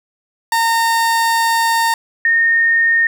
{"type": "tone pair in turn", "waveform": ["30% pulse", "sine"], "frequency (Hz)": [916, 1837.3], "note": ["A#5", "A#6"], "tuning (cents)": [-31, -26], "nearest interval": "octave", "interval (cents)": 1205, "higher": "second", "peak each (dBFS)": -10, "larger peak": "neither", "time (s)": [[0.52, 1.94], [2.25, 3.07]], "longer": "first", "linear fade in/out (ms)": 2, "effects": []}